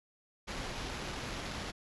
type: noise with sample-and-hold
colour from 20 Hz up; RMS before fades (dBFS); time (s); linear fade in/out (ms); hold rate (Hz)
pink; -40; 0.47-1.72; 20; 8820
effects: resampled to 24000 Hz